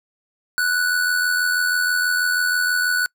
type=tone with amplitude modulation; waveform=square; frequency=1480 Hz; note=F#6; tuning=in tune; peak=-16 dBFS; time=0.58-3.06 s; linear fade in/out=0 ms; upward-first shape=sine; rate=86.2 Hz; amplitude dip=45%; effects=noise-tail reverb RT60 0.1 s tail -26 dB re dry